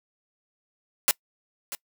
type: noise with echo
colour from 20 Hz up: white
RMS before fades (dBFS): -20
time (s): 1.08-1.11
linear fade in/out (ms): 0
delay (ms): 640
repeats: 1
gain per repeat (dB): -14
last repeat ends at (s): 1.75
effects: noise-tail reverb RT60 0.1 s tail -24 dB re dry + high-pass 200 Hz 12 dB/octave